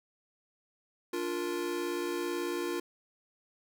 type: chord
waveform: square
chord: Bb major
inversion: first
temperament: just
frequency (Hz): 291.4 / 349.6 / 466.2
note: D4 / F4 / Bb4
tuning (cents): -13 / +2 / 0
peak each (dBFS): -40 / -34 / -40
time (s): 1.13-2.8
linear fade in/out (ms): 5
effects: none